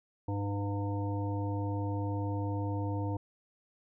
harmonic tone with a mistuned harmonic, 101.1 Hz, G#2, 46 cents flat, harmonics 1 / 3 / 5 / 7 / 9, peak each -32 / -37 / -42 / -46 / -42 dBFS, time 0.28-3.17 s, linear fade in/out 5 ms, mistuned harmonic 5, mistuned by -16 cents, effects none

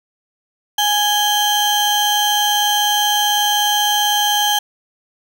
35% pulse tone pair together, 830.6 / 3136 Hz, G#5 / G7, 0 / 0 cents, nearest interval octave + major seventh, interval 2300 cents, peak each -15 dBFS, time 0.78-4.59 s, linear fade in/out 5 ms, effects none

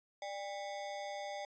square ring-modulated tone, 698.5 Hz, F5, in tune, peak -38 dBFS, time 0.22-1.45 s, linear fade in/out 2 ms, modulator 106 Hz, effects resampled to 16000 Hz

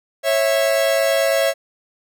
45% pulse tone pair together, 549 / 658.1 Hz, C#5 / E5, -17 / -3 cents, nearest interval minor third, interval 314 cents, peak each -18 dBFS, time 0.23-1.54 s, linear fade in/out 50 ms, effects none

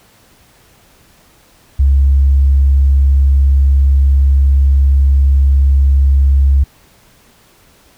sine tone, 68.6 Hz, C#2, 17 cents flat, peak -5 dBFS, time 1.79-6.64 s, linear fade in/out 10 ms, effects tanh soft clip ceiling -2 dBFS + pink hiss -48 dBFS RMS until 7.97 s

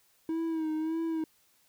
triangle tone with vibrato, 320 Hz, D#4, 49 cents sharp, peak -27 dBFS, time 0.29-1.24 s, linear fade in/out 2 ms, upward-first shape sine, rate 1.7 Hz, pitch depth 49 cents each way, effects white hiss -67 dBFS RMS until 1.68 s

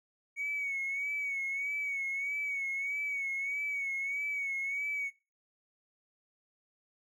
triangle tone with vibrato, 2234 Hz, C#7, 13 cents sharp, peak -29 dBFS, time 0.36-5.11 s, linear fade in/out 50 ms, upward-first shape sine, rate 1.6 Hz, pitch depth 54 cents each way, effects noise-tail reverb RT60 0.3 s tail -23 dB re dry + tanh soft clip ceiling -29 dBFS

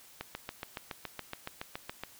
click train, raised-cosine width 0.3 ms, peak -21 dBFS, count 14, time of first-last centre 0.21-2.036 s, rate 7.12 Hz, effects white hiss -56 dBFS RMS until 2.19 s

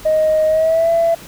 sine tone with pitch glide, 624 to 668.8 Hz, D#5 to E5, +5 to +25 cents, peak -10 dBFS, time 0.05-1.15 s, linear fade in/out 10 ms, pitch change +120 cents, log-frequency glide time 0.48-0.9 s, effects tanh soft clip ceiling -7 dBFS + pink hiss -37 dBFS RMS until 1.27 s

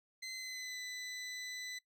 20% pulse tone with pitch glide, 2055 to 1998.8 Hz, C7 to B6, -32 to +20 cents, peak -37 dBFS, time 0.22-1.79 s, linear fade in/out 10 ms, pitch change -48 cents, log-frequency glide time 0.34-0.79 s, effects noise-tail reverb RT60 0.1 s tail -19 dB re dry + low-pass 12000 Hz 12 dB/octave

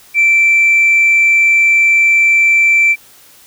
sine tone, 2338 Hz, D7, 8 cents flat, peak -5 dBFS, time 0.14-2.96 s, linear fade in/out 50 ms, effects tanh soft clip ceiling -4 dBFS + white hiss -43 dBFS RMS until 3.46 s

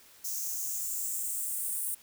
violet noise with high-pass filter sweep, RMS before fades -34 dBFS, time 0.24-1.95 s, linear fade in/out 10 ms, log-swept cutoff 6000 to 9400 Hz, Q 4.1, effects white hiss -57 dBFS RMS until 2.02 s

